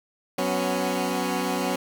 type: chord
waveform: 15% pulse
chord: F# suspended fourth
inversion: none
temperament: equal with one note detuned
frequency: 185 / 248.7 / 277.2 Hz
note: F#3 / B3 / C#4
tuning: 0 / +12 / 0 cents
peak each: -22 dBFS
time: 0.38-1.76 s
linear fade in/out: 5 ms
effects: 9-bit